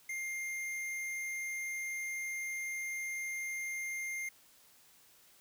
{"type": "tone with tanh clipping", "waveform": "sine", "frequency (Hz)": 2112, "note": "C7", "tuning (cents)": 16, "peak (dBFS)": -38, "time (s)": [0.09, 4.29], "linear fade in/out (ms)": 5, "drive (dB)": 17, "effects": ["white hiss -63 dBFS RMS until 5.4 s"]}